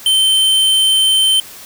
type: tone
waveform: square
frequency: 3097 Hz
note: G7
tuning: 22 cents flat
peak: -10 dBFS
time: 0.06-1.4 s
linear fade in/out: 2 ms
effects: white hiss -35 dBFS RMS until 1.65 s